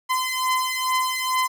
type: beating tone pair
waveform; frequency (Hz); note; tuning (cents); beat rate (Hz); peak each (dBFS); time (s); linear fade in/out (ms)
sawtooth; 1025 / 1027.3; C6 / C6; -36 / -32; 2.3; -21 / -20; 0.09-1.48; 20
effects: none